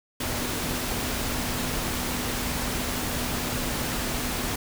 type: tone in noise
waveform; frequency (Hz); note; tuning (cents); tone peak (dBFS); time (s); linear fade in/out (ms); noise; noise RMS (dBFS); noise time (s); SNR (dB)
sine; 247; B3; 0; -36; 0.2-4.56; 5; pink; -29; 0.2-4.56; -10
effects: none